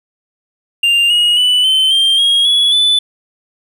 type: tone with pitch steps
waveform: triangle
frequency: 2794 / 2884 / 2977 / 3073 / 3173 / 3275 / 3381 / 3490 Hz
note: F7 / F#7 / F#7 / G7 / G7 / G#7 / G#7 / A7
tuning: 0 / -45 / +10 / -35 / +20 / -25 / +30 / -15 cents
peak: -7 dBFS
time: 0.83-2.99 s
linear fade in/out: 5 ms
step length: 270 ms
effects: none